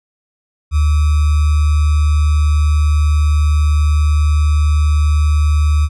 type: tone with sample-and-hold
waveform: sine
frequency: 75.2 Hz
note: D2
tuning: 42 cents sharp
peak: -9 dBFS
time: 0.71-5.89 s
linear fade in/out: 50 ms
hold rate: 1225 Hz
effects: resampled to 24000 Hz